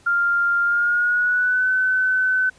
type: tone with pitch glide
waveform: sine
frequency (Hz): 1396.9 to 1514.6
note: F6 to F#6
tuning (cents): 0 to +40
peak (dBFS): -16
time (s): 0.06-2.5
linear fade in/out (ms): 10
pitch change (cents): +140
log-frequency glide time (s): 0.63-1.7
effects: pink hiss -53 dBFS RMS until 2.58 s + resampled to 22050 Hz